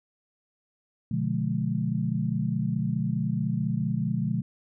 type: chord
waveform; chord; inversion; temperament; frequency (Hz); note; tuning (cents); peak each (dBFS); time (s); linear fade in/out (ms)
sine; B diminished seventh; none; just; 123.47 / 148.16 / 177.8 / 213.4; B2 / D3 / F3 / Ab3; 0 / +16 / +31 / +47; -30; 1.11-4.42; 5
effects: none